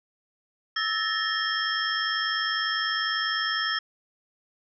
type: tone cluster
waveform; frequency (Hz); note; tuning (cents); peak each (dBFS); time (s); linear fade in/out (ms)
sine; 1308 / 1740 / 1840 / 3231 / 5310; E6 / A6 / A#6 / G#7 / E8; -14 / -20 / -23 / -48 / +12; -31; 0.76-3.79; 5
effects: none